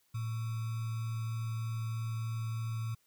sine tone with sample-and-hold, 112.9 Hz, A2, 45 cents sharp, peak -33 dBFS, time 0.14-2.95 s, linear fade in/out 10 ms, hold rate 1225 Hz, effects white hiss -72 dBFS RMS until 3.06 s

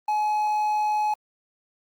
triangle tone with quantisation, 847 Hz, G#5, 34 cents sharp, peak -19 dBFS, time 0.08-1.14 s, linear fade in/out 5 ms, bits 8, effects Opus 24 kbps

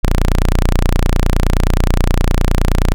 sawtooth tone, 29.59 Hz, A#0, 27 cents sharp, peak -6 dBFS, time 0.03-2.94 s, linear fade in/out 0 ms, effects none

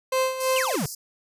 30% pulse tone with tremolo, 521 Hz, C5, 7 cents flat, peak -17 dBFS, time 0.12-0.76 s, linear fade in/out 5 ms, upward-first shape sine, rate 3.1 Hz, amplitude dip 70%
pink high-pass noise, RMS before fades -35 dBFS, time 0.4-0.95 s, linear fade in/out 5 ms, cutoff 4700 Hz, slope 96 dB/octave
square exponential sweep, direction down, 3201 to 126.6 Hz, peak -25 dBFS, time 0.56-0.86 s, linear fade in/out 2 ms
effects resampled to 32000 Hz

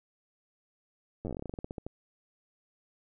slowing click train, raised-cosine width 2 ms, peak -24 dBFS, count 19, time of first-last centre 1.25-1.866 s, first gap 9 ms, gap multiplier 1.14, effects none

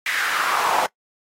brown noise with high-pass filter sweep, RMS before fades -22 dBFS, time 0.06-0.86 s, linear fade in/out 2 ms, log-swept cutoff 2000 to 750 Hz, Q 3.4, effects noise-tail reverb RT60 0.1 s tail -22 dB re dry + AAC 48 kbps

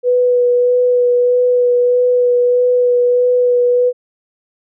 sine tone with vibrato, 492.1 Hz, B4, 6 cents flat, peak -9 dBFS, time 0.03-3.93 s, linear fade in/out 50 ms, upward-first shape sine, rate 1.6 Hz, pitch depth 13 cents each way, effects none

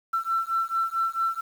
sine beating tone pair, 1340 / 1344.5 Hz, E6 / E6, +28 / +34 cents, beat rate 4.5 Hz, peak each -26 / -26 dBFS, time 0.13-1.41 s, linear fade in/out 10 ms, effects tanh soft clip ceiling -16 dBFS + 8-bit

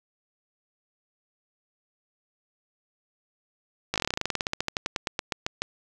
slowing click train, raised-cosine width 0.2 ms, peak -9 dBFS, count 27, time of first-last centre 3.94-5.62 s, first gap 18 ms, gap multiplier 1.09, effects none

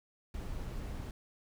brown noise, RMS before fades -40 dBFS, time 0.34-1.11 s, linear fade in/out 2 ms, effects none

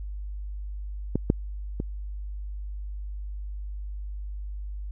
clicks, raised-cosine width 3 ms, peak -10 / -6 / -16 dBFS, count 3, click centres 1.156 / 1.301 / 1.801 s, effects added 50 Hz sine -32 dBFS peak until 4.91 s

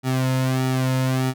sawtooth tone with flanger, 130 Hz, C3, 11 cents flat, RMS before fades -21 dBFS, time 0.03-1.34 s, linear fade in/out 50 ms, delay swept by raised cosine 1.9 to 2.65 ms, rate 1.6 Hz, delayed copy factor -0.7, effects none

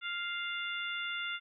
harmonic tone, 698.5 Hz, F5, in tune, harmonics 2 / 3 / 4 / 5, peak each -38 / -40 / -41 / -42 dBFS, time 0.01-1.4 s, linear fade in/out 50 ms, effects none

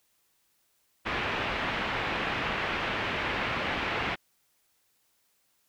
white low-pass noise, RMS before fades -31 dBFS, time 1.05-4.16 s, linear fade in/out 20 ms, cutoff 2700 Hz, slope 24 dB/octave, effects white hiss -71 dBFS RMS until 5.68 s

